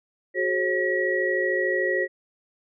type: tone cluster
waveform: sine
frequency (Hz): 370.4 / 423.8 / 539 / 1917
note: F#4 / G#4 / C#5 / A#6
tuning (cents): +2 / +35 / -49 / +48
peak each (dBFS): -26 / -31 / -27 / -25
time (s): 0.34-2.08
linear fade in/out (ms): 50
effects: none